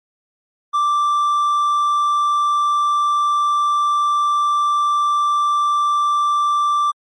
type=tone; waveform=triangle; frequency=1174.7 Hz; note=D6; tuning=in tune; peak=-12 dBFS; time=0.73-6.92 s; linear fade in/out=20 ms; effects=MP3 48 kbps